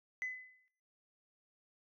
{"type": "tone with exponential decay", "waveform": "sine", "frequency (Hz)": 2017, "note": "B6", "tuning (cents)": 36, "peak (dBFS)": -33, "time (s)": [0.22, 0.68], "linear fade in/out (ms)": 0, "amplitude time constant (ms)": 100, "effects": ["noise-tail reverb RT60 0.5 s tail -18 dB re dry", "tanh soft clip ceiling -32 dBFS"]}